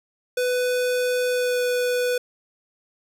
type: tone with pitch glide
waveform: square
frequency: 497.9 to 494.2 Hz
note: B4 to B4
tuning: +14 to +1 cents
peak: -21 dBFS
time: 0.37-2.18 s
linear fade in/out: 5 ms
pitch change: -13 cents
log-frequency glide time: 1.29-1.62 s
effects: none